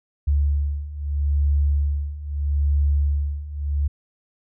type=beating tone pair; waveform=sine; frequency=71.5 / 72.28 Hz; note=D2 / D2; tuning=-46 / -27 cents; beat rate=0.78 Hz; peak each=-23 / -20 dBFS; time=0.27-3.88 s; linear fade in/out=10 ms; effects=none